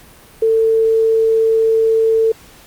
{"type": "tone", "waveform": "sine", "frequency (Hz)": 447.3, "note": "A4", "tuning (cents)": 28, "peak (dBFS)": -10, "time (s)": [0.42, 2.32], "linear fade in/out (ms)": 5, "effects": ["pink hiss -43 dBFS RMS until 2.66 s", "Opus 48 kbps"]}